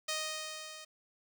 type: tone with level ramp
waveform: 5% pulse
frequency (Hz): 622.3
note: D#5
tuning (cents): 0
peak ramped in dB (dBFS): -21 to -36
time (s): 0.08-0.85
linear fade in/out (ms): 10
effects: none